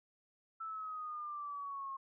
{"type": "exponential sweep", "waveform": "sine", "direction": "down", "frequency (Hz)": [1326, 1075], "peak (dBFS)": -40, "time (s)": [0.6, 1.97], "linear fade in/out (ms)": 10, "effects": []}